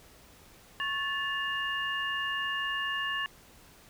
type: tone cluster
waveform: sine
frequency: 1100 / 1744 / 2828 Hz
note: C#6 / A6 / F7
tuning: -14 / -16 / +21 cents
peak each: -36 / -32 / -35 dBFS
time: 0.8-3.26 s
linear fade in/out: 0 ms
effects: pink hiss -56 dBFS RMS until 3.89 s